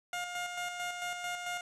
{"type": "tone with tremolo", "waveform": "15% pulse", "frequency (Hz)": 710, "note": "F5", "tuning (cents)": 28, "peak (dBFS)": -28, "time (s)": [0.13, 1.61], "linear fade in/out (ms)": 2, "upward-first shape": "square", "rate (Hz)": 4.5, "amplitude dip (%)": 40, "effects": ["resampled to 24000 Hz", "9-bit"]}